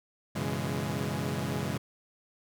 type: tone cluster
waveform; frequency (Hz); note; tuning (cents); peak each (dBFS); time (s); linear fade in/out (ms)
sawtooth; 94.3 / 123.1 / 139.5 / 166.8 / 207.4; F#2 / B2 / C#3 / E3 / G#3; +33 / -5 / +11 / +21 / -2; -35 / -34 / -31 / -33 / -32; 0.35-1.78; 10
effects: none